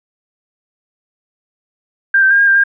sine tone with pitch steps, 1590 / 1553 / 1609 / 1622 / 1586 / 1610 Hz, G6 / G6 / G6 / G#6 / G6 / G6, +24 / -17 / +45 / -41 / +20 / +46 cents, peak -7 dBFS, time 2.14-2.638 s, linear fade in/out 5 ms, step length 83 ms, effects none

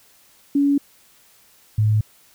sine tone pair in turn, 282.9 / 107.29 Hz, C#4 / A2, +35 / -43 cents, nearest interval octave + perfect fourth, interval 1678 cents, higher first, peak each -14 dBFS, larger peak neither, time 0.55-0.78 / 1.78-2.01 s, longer neither, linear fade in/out 5 ms, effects white hiss -54 dBFS RMS until 2.34 s

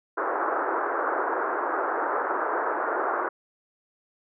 white band-pass noise, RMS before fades -27 dBFS, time 0.17-3.29 s, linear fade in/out 10 ms, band 320 to 1500 Hz, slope 48 dB/octave, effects none

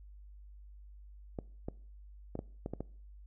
clicks, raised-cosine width 2 ms, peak -24 dBFS, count 7, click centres 1.388 / 1.685 / 2.354 / 2.391 / 2.661 / 2.736 / 2.806 s, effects noise-tail reverb RT60 0.5 s tail -22 dB re dry + added 50 Hz sine -50 dBFS peak until 3.26 s

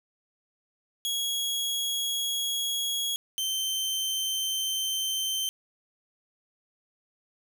sawtooth tone pair in turn, 3322 / 3106 Hz, G#7 / G7, 0 / -17 cents, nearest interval minor second, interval 117 cents, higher first, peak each -24 dBFS, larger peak neither, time 1.05-3.16 / 3.38-5.49 s, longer neither, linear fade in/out 0 ms, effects none

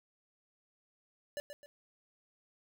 square tone with echo, 581 Hz, D5, 19 cents flat, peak -37 dBFS, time 1.37-1.4 s, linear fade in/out 0 ms, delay 130 ms, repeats 2, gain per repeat -8 dB, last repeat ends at 1.66 s, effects none

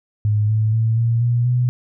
sine tone with pitch steps, 105.5 / 108.91 / 112.42 / 116.05 / 119.8 / 123.66 Hz, G#2 / A2 / A2 / A#2 / A#2 / B2, +28 / -17 / +38 / -7 / +48 / +3 cents, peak -14 dBFS, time 0.25-1.69 s, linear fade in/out 0 ms, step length 240 ms, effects none

